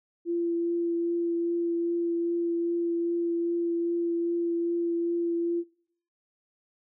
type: tone with vibrato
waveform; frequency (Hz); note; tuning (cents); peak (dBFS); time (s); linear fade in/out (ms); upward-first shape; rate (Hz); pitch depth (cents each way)
sine; 340.6; F4; -43; -25; 0.25-5.64; 50; triangle; 2.5; 13
effects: noise-tail reverb RT60 0.6 s tail -20 dB re dry